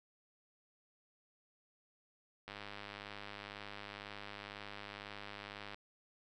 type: click train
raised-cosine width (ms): 0.3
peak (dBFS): -30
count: 334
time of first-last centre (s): 2.48-5.745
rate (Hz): 102
effects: none